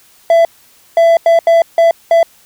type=tone bursts at uneven times; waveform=triangle; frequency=668 Hz; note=E5; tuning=23 cents sharp; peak=-3 dBFS; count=6; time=0.3-0.45 / 0.97-1.17 / 1.26-1.39 / 1.47-1.62 / 1.78-1.91 / 2.11-2.23 s; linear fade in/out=2 ms; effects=white hiss -47 dBFS RMS until 2.45 s